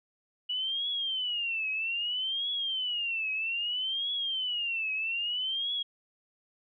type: tone with vibrato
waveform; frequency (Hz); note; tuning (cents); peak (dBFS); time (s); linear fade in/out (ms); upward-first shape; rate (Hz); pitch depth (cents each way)
sine; 2930; F#7; -18; -29; 0.49-5.83; 10; triangle; 0.62; 250
effects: none